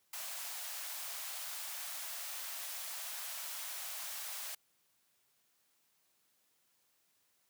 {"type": "high-pass noise", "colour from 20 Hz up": "white", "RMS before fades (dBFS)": -43, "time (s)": [0.13, 4.55], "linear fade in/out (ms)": 5, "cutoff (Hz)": 590, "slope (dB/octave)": 48, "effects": ["white hiss -75 dBFS RMS until 7.49 s", "high-pass 80 Hz 12 dB/octave"]}